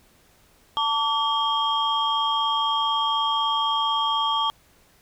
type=tone cluster; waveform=sine; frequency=891 / 1147 / 3228 Hz; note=A5 / D6 / G#7; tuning=+22 / -41 / -50 cents; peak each=-24 dBFS; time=0.77-4.5 s; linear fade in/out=0 ms; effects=tanh soft clip ceiling -13 dBFS + pink hiss -58 dBFS RMS until 5.01 s